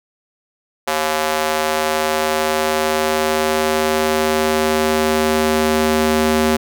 square tone with high-pass filter sweep, 77.78 Hz, D#2, in tune, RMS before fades -17 dBFS, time 0.87-6.57 s, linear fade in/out 10 ms, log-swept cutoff 630 to 270 Hz, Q 1.2, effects none

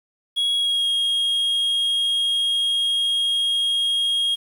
triangle tone with pitch glide, 3322 to 3263 Hz, G#7 to G#7, 0 to -31 cents, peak -17 dBFS, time 0.36-4.36 s, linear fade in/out 20 ms, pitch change -31 cents, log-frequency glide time 0.55-0.89 s, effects 8-bit

